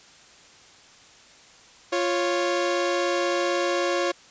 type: tone pair together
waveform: sawtooth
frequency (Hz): 349.2 / 551.8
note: F4 / C#5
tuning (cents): 0 / -8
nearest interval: minor sixth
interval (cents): 792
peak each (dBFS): -21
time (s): 1.92-4.12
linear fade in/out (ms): 10
effects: white hiss -51 dBFS RMS until 4.3 s + resampled to 16000 Hz